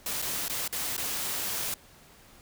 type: noise with dropouts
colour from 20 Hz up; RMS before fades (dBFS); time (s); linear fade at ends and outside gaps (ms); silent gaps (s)
white; -32; 0.06-1.74; 2; 0.219-0.223 / 0.482-0.497 / 0.678-0.726 / 0.967-0.978
effects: pink hiss -55 dBFS RMS until 2.41 s